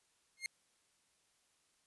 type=tone with exponential growth; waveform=sawtooth; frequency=2130 Hz; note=C7; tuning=30 cents sharp; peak=-30 dBFS; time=0.37-0.46 s; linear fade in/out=1 ms; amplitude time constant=19 ms; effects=white hiss -75 dBFS RMS until 1.86 s + resampled to 24000 Hz